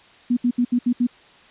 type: tone bursts at uneven times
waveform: sine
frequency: 243.6 Hz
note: B3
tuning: 24 cents flat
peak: -15 dBFS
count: 6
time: 0.3-0.37 / 0.44-0.51 / 0.58-0.65 / 0.72-0.79 / 0.86-0.93 / 1-1.07 s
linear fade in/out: 10 ms
effects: white hiss -50 dBFS RMS until 1.5 s + resampled to 8000 Hz